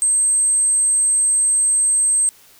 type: tone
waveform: sine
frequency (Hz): 8300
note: C9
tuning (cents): -15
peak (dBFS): -13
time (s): 0.02-2.29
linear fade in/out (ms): 0
effects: white hiss -49 dBFS RMS until 2.59 s